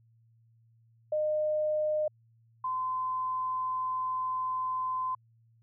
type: tone pair in turn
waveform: sine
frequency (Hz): 611 / 1027.6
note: D#5 / C6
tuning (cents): -32 / -32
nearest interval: major sixth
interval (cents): 900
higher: second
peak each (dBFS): -26 / -29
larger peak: first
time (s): 1.12-2.08 / 2.64-5.15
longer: second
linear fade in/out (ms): 5
effects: added 114 Hz sine -61 dBFS peak until 5.62 s